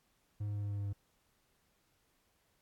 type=tone with pitch steps; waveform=triangle; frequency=103.83 / 103.23 / 102.64 / 102.05 / 101.46 / 100.87 / 100.29 Hz; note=G#2 / G#2 / G#2 / G#2 / G#2 / G2 / G2; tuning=0 / -10 / -20 / -30 / -40 / +50 / +40 cents; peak=-33 dBFS; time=0.4-0.932 s; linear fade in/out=10 ms; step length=76 ms; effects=pink hiss -75 dBFS RMS until 2.61 s + AAC 64 kbps